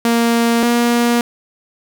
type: tone pair in turn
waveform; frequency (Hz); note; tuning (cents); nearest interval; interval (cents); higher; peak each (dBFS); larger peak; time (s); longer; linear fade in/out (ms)
sawtooth; 233.1 / 237.9; A#3 / A#3; 0 / +35; unison; 35; second; -8; neither; 0.05-0.63 / 0.63-1.21; neither; 2
effects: none